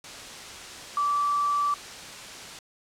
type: tone in noise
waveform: sine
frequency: 1160 Hz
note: D6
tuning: 22 cents flat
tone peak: -22 dBFS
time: 0.97-1.74 s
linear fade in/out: 2 ms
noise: white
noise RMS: -40 dBFS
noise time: 0.04-2.59 s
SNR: +15 dB
effects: low-pass 7000 Hz 12 dB/octave